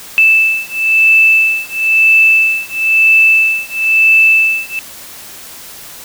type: beating tone pair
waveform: sine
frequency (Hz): 2637 / 2638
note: E7 / E7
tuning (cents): 0 / +1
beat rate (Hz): 1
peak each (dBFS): -10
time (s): 0.18-4.79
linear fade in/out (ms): 0
effects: white hiss -32 dBFS RMS until 6.04 s